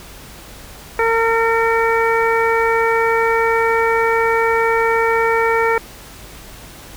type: harmonic tone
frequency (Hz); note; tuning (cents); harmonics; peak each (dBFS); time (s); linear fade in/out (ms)
455.8; A#4; -39; 1 / 2 / 3 / 4 / 5; -16 / -19 / -21 / -22 / -23; 0.99-5.78; 2
effects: added 50 Hz sine -43 dBFS peak until 6.96 s + pink hiss -38 dBFS RMS until 6.96 s